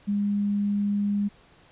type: tone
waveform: sine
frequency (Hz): 203.7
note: G#3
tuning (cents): -33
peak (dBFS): -22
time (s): 0.07-1.29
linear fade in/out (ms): 20
effects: pink hiss -56 dBFS RMS until 1.71 s + resampled to 8000 Hz